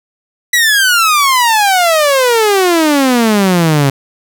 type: exponential sweep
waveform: sawtooth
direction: down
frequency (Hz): 1975.5 to 134.5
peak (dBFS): -4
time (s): 0.53-3.9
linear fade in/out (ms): 5
effects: none